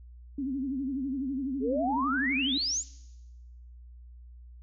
sine tone with vibrato, 268.9 Hz, C4, 47 cents sharp, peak -29 dBFS, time 0.38-2.58 s, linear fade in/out 5 ms, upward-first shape sine, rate 12 Hz, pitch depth 110 cents each way
sine exponential sweep, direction up, 396.7 to 7430 Hz, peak -27 dBFS, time 1.6-2.84 s, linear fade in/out 50 ms
effects noise-tail reverb RT60 1.0 s tail -20 dB re dry + added 60 Hz sine -46 dBFS peak until 4.62 s

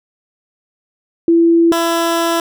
sine / 15% pulse tone pair in turn, 335 / 335 Hz, E4 / E4, +28 / +28 cents, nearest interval unison, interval 0 cents, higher neither, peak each -7 dBFS, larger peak neither, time 1.28-1.72 / 1.72-2.4 s, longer second, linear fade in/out 2 ms, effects none

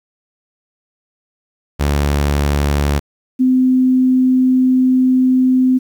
sawtooth / sine tone pair in turn, 72 / 256.6 Hz, D2 / C4, -34 / -34 cents, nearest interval octave + minor seventh, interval 2200 cents, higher second, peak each -9 dBFS, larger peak neither, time 1.79-3 / 3.39-5.79 s, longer second, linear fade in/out 20 ms, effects 8-bit

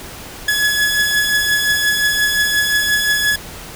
sawtooth beating tone pair, 1693 / 1698.7 Hz, G#6 / G#6, +33 / +39 cents, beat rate 5.7 Hz, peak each -11 / -18 dBFS, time 0.48-3.36 s, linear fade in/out 5 ms, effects pink hiss -33 dBFS RMS until 3.75 s

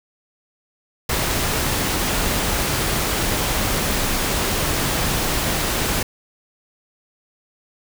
pink noise, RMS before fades -21 dBFS, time 1.09-6.03 s, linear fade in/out 5 ms, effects none

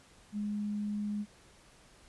sine tone, 207.7 Hz, G#3, in tune, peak -32 dBFS, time 0.32-1.26 s, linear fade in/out 50 ms, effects pink hiss -60 dBFS RMS until 2.08 s + resampled to 24000 Hz

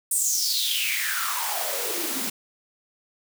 white noise with high-pass filter sweep, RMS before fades -26 dBFS, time 0.11-2.3 s, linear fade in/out 5 ms, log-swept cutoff 9000 to 210 Hz, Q 6.8, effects none

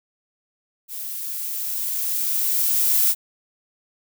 violet noise with level ramp, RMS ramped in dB -32 to -17 dBFS, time 0.88-3.15 s, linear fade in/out 50 ms, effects none

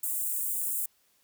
white high-pass noise, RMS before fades -31 dBFS, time 0.03-0.86 s, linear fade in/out 5 ms, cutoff 7800 Hz, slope 48 dB/octave, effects white hiss -68 dBFS RMS until 1.23 s

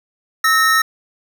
square tone pair together, 1300 / 1844.3 Hz, E6 / A#6, -24 / -19 cents, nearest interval tritone, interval 605 cents, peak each -15 dBFS, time 0.44-0.82 s, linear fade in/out 5 ms, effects none

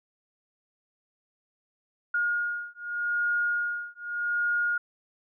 sine beating tone pair, 1428 / 1428.83 Hz, F6 / F6, +38 / +39 cents, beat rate 0.83 Hz, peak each -29 dBFS, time 2.14-4.78 s, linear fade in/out 5 ms, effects none

